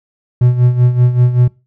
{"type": "tone with tremolo", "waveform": "triangle", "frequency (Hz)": 123.47, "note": "B2", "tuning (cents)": 0, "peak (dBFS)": -3, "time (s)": [0.41, 1.48], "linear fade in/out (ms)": 5, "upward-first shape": "sine", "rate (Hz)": 5.2, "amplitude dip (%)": 70, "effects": ["noise-tail reverb RT60 0.3 s tail -23 dB re dry"]}